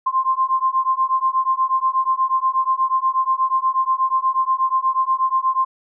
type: beating tone pair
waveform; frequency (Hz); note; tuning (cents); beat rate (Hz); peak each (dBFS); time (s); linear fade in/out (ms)
sine; 1046.5 / 1054.8; C6 / C6; 0 / +14; 8.3; -19; 0.06-5.65; 10
effects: none